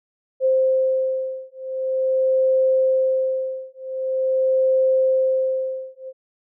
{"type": "beating tone pair", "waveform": "sine", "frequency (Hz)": [523.3, 523.75], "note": ["C5", "C5"], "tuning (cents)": [0, 2], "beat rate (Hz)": 0.45, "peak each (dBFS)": -20, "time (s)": [0.4, 6.13], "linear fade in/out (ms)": 50, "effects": []}